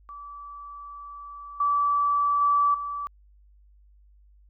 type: tone with level steps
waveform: sine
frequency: 1155 Hz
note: D6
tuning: 29 cents flat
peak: -38 / -20 / -18 / -29 dBFS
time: 0.09-3.07 s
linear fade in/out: 0 ms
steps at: 1.6 / 2.41 / 2.74 s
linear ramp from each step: 5 ms
effects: added 50 Hz sine -53 dBFS peak until 4.49 s